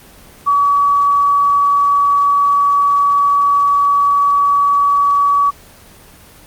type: tone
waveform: sine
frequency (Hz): 1138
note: C#6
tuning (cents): +45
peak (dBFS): -9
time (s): 0.46-5.51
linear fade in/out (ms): 20
effects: pink hiss -41 dBFS RMS until 6.46 s + Opus 24 kbps